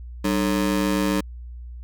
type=ring-modulated tone; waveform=35% pulse; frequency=246.9 Hz; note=B3; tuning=in tune; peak=-15 dBFS; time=0.24-1.21 s; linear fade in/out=10 ms; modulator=53.7 Hz; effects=added 60 Hz sine -34 dBFS peak until 1.83 s